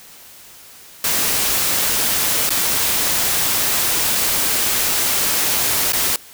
white noise with dropouts, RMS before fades -18 dBFS, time 1.04-6.16 s, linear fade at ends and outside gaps 2 ms, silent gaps 2.493-2.504 / 5.922-5.932 s, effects white hiss -42 dBFS RMS until 6.33 s

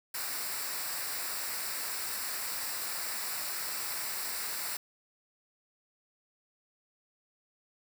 white noise with comb filter, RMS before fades -36 dBFS, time 0.14-4.77 s, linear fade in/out 5 ms, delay 0.31 ms, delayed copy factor -0.65, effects none

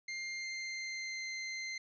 sawtooth tone with pitch glide, 2100 to 2079 Hz, C7 to C7, +6 to -12 cents, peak -35 dBFS, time 0.08-1.78 s, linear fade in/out 5 ms, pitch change -18 cents, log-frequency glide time 0.37-1.25 s, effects resampled to 16000 Hz

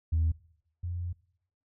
sine tone pair in turn, 80.7 / 87.66 Hz, E2 / F2, -36 / +7 cents, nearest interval minor second, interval 143 cents, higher second, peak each -22 / -31 dBFS, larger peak first, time 0.12-0.32 / 0.83-1.13 s, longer second, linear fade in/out 10 ms, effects noise-tail reverb RT60 0.7 s tail -21 dB re dry + tanh soft clip ceiling -20 dBFS

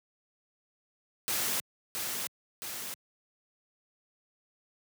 white noise with echo, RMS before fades -31 dBFS, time 1.28-1.6 s, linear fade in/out 0 ms, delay 670 ms, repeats 2, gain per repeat -4 dB, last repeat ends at 2.94 s, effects high-pass 100 Hz 12 dB/octave

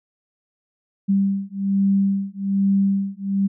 sine beating tone pair, 196 / 197.2 Hz, G3 / G3, 0 / +11 cents, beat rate 1.2 Hz, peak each -20 dBFS, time 1.08-3.48 s, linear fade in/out 20 ms, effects none

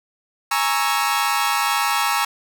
sawtooth chord, A# half-diminished seventh, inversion third, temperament equal, 830.6 / 932.3 / 1108.7 / 1318.5 Hz, G#5 / A#5 / C#6 / E6, 0 / 0 / 0 / 0 cents, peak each -20 dBFS, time 0.51-2.25 s, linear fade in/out 5 ms, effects none

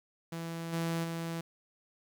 sawtooth tone with level steps, 166.1 Hz, E3, 13 cents sharp, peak -33 / -27 / -31 dBFS, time 0.32-1.41 s, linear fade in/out 5 ms, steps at 0.72 / 1.03 s, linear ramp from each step 20 ms, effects 11-bit

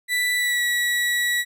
35% pulse tone with pitch glide, 1975.5 to 1936 Hz, B6 to B6, 0 to -35 cents, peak -18 dBFS, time 0.08-1.45 s, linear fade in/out 50 ms, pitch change -35 cents, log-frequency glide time 0.35-0.63 s, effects none

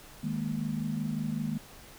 sine chord, D# suspended fourth, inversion none, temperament equal, 155.56 / 207.7 / 233.1 Hz, D#3 / G#3 / A#3, 0 / 0 / 0 cents, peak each -34 dBFS, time 0.23-1.58 s, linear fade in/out 10 ms, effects pink hiss -51 dBFS RMS until 1.98 s

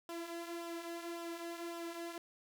sawtooth tone with flanger, 338.9 Hz, E4, 48 cents sharp, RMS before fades -44 dBFS, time 0.09-2.18 s, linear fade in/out 2 ms, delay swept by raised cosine 0.45 to 3.85 ms, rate 1.8 Hz, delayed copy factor -0.55, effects none

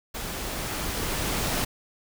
pink noise with level ramp, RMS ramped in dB -34 to -26 dBFS, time 0.14-1.65 s, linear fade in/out 10 ms, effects none

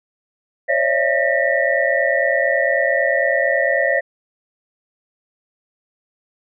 sine tone cluster, 537 / 577 / 666 / 1816 / 1940 Hz, C5 / D5 / E5 / A#6 / B6, +45 / -31 / +18 / -46 / -31 cents, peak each -21 dBFS, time 0.68-4.01 s, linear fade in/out 20 ms, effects none

